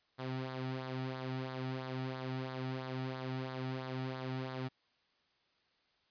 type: tone with flanger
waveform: sawtooth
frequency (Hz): 130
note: C3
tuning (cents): -11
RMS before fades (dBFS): -40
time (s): 0.18-4.69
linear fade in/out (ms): 20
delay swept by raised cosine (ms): 0.35 to 1.95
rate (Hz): 3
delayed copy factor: -0.55
effects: white hiss -74 dBFS RMS until 6.1 s + resampled to 11025 Hz